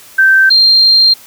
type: tone pair in turn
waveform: sine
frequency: 1556 / 4184 Hz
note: G6 / C8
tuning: -13 / -1 cents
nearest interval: octave + perfect fourth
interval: 1712 cents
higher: second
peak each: -4 dBFS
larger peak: neither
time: 0.18-0.5 / 0.5-1.14 s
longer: second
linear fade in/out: 10 ms
effects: white hiss -38 dBFS RMS until 1.26 s